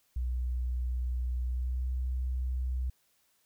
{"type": "tone with pitch glide", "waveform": "sine", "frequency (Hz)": [61.74, 63.26], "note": ["B1", "B1"], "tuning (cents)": [0, 42], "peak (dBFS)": -29, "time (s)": [0.16, 2.9], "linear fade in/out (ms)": 5, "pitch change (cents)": 42, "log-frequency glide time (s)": [1.46, 1.85], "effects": ["white hiss -71 dBFS RMS until 3.45 s"]}